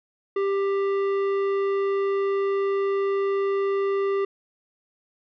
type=tone with tanh clipping; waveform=triangle; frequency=394.6 Hz; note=G4; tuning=11 cents sharp; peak=-23 dBFS; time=0.36-4.25 s; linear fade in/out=5 ms; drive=16 dB; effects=none